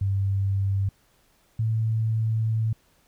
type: tone pair in turn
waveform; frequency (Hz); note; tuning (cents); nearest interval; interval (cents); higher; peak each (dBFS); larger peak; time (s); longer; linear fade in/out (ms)
sine; 98 / 111.21; G2 / A2; 0 / +19; major second; 219; second; -21; neither; 0.01-0.89 / 1.59-2.73; second; 5
effects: pink hiss -63 dBFS RMS until 3.07 s